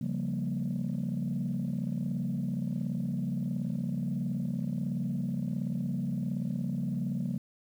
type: chord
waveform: sine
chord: G half-diminished seventh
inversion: second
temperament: equal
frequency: 138.59 / 174.61 / 196 / 233.1 Hz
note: Db3 / F3 / G3 / Bb3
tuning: 0 / 0 / 0 / 0 cents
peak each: -34 dBFS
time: 0.01-7.38 s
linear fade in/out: 5 ms
effects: tanh soft clip ceiling -24 dBFS + 10-bit